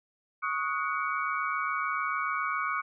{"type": "tone cluster", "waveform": "sine", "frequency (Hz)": [1108, 1255, 1463, 2253], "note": ["C#6", "D#6", "F#6", "C#7"], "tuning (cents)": [-1, 15, -20, 28], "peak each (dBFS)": [-33, -32, -34, -36], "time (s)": [0.42, 2.82], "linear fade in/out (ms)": 20, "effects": []}